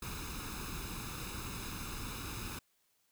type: noise with comb filter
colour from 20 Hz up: pink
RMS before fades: -42 dBFS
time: 0.02-2.59 s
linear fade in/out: 5 ms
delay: 0.78 ms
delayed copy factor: +0.7
effects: white hiss -75 dBFS RMS until 3.11 s